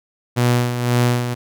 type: tone with tremolo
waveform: sawtooth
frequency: 121.8 Hz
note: B2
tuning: 24 cents flat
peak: -9 dBFS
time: 0.36-1.35 s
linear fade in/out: 20 ms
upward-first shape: sine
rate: 1.9 Hz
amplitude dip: 60%
effects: none